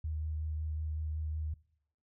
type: tone with vibrato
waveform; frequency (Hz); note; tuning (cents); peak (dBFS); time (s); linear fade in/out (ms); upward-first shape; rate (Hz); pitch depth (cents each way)
sine; 77.6; D#2; -4; -33; 0.04-1.54; 5; sine; 5.4; 14
effects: noise-tail reverb RT60 0.7 s tail -22 dB re dry